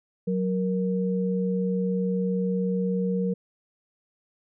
sine tone pair together, 185 / 468.2 Hz, F#3 / A#4, 0 / +8 cents, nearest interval octave + major third, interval 1608 cents, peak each -24 / -28 dBFS, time 0.27-3.34 s, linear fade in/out 10 ms, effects none

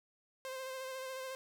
sawtooth tone with vibrato, 523.3 Hz, C5, in tune, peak -37 dBFS, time 0.45-1.35 s, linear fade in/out 0 ms, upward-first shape sine, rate 14 Hz, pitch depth 24 cents each way, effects none

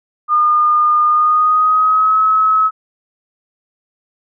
sine tone with pitch glide, 1216 to 1286.1 Hz, D#6 to E6, -40 to -43 cents, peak -9 dBFS, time 0.28-2.71 s, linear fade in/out 50 ms, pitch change +97 cents, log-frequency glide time 1.06-2.18 s, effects none

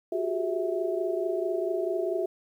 sine tone cluster, 359.4 / 383.9 / 415.3 / 655 Hz, F4 / G4 / G#4 / E5, +50 / -36 / 0 / -11 cents, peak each -30 / -32 / -34 / -31 dBFS, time 0.12-2.26 s, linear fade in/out 5 ms, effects 10-bit

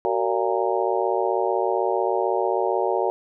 harmonic tone with a mistuned harmonic, 115.8 Hz, A#2, 11 cents flat, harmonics 3 / 4 / 5 / 6 / 7 / 8, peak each -25 / -26 / -27 / -28 / -28 / -29 dBFS, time 0.05-3.1 s, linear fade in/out 0 ms, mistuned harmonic 3, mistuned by +140 cents, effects none

